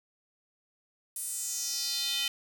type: tone with high-pass filter sweep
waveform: square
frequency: 277.2 Hz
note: C#4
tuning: in tune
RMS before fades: -33 dBFS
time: 1.16-2.28 s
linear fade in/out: 2 ms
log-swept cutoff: 9900 to 3000 Hz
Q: 3.4
effects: none